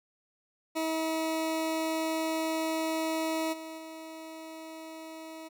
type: tone with level steps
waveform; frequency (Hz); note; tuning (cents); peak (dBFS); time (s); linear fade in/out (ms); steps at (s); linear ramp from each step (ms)
20% pulse; 320.6; E4; -48; -24 / -35 / -37; 0.75-5.49; 20; 3.52 / 3.77; 20
effects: none